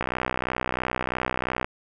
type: click train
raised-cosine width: 0.5 ms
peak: -10 dBFS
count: 104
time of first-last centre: 0.01-1.645 s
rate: 63 Hz
effects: none